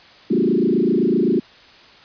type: tone with frequency modulation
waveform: sine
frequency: 293.7 Hz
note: D4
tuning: in tune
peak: -14 dBFS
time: 0.3-1.4 s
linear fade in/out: 10 ms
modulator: 27.8 Hz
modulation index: 3.6
effects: white hiss -46 dBFS RMS until 2.04 s + resampled to 11025 Hz